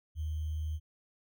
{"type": "tone with sample-and-hold", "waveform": "sine", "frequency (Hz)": 77.78, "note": "D#2", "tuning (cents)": 0, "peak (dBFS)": -32, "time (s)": [0.15, 0.8], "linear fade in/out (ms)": 50, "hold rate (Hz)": 3150, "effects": []}